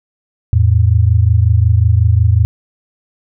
sine tone pair together, 84.81 / 110.3 Hz, E2 / A2, +50 / +5 cents, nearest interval perfect fourth, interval 455 cents, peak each -10 dBFS, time 0.53-2.45 s, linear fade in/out 0 ms, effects none

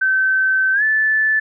sine tone with pitch glide, 1539 to 1747.5 Hz, G6 to A6, -32 to -12 cents, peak -13 dBFS, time 0.01-1.4 s, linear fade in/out 10 ms, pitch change +220 cents, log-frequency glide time 0.73-0.83 s, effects none

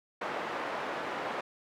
pink band-pass noise, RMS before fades -36 dBFS, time 0.21-1.41 s, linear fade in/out 5 ms, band 460 to 1700 Hz, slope 12 dB/octave, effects none

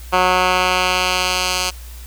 10% pulse tone with band-pass filter sweep, 183 Hz, F#3, 19 cents flat, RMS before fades -17 dBFS, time 0.12-1.71 s, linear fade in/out 20 ms, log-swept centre 1400 to 5300 Hz, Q 0.85, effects added 60 Hz sine -32 dBFS peak until 2.06 s + white hiss -42 dBFS RMS until 2.06 s

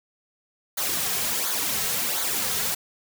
white noise with flanger, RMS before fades -26 dBFS, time 0.77-2.75 s, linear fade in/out 10 ms, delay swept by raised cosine 0.37 to 3.47 ms, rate 1.4 Hz, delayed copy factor -0.65, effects none

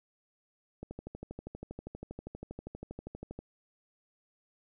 click train, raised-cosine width 2 ms, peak -28 dBFS, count 33, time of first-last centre 0.83-3.39 s, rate 12.5 Hz, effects none

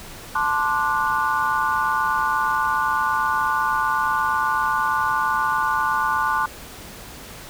sine chord, D dominant seventh, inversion second, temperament equal with one note detuned, 880 / 1046.5 / 1174.7 / 1463 Hz, A5 / C6 / D6 / F#6, 0 / 0 / 0 / -20 cents, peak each -24 dBFS, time 0.35-6.46 s, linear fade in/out 5 ms, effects pink hiss -39 dBFS RMS until 7.49 s

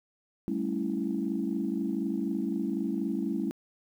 sine chord, A dominant seventh, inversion third, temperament equal, 196 / 220 / 277.2 / 329.6 Hz, G3 / A3 / C#4 / E4, 0 / 0 / 0 / 0 cents, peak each -33 dBFS, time 0.48-3.51 s, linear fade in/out 0 ms, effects tanh soft clip ceiling -18 dBFS + 10-bit

